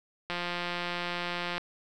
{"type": "click train", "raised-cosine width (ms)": 0.3, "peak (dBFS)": -17, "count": 225, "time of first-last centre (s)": [0.3, 1.58], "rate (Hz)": 175, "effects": []}